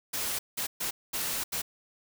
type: noise bursts at uneven times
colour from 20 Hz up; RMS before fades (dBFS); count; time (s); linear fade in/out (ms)
white; -32; 5; 0.13-0.39 / 0.57-0.67 / 0.8-0.91 / 1.13-1.44 / 1.52-1.62; 10
effects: none